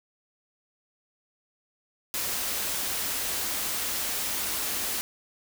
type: band-stop noise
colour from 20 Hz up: white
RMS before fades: -30 dBFS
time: 2.14-5.01 s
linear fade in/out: 0 ms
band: 120 to 170 Hz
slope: 96 dB/octave
effects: none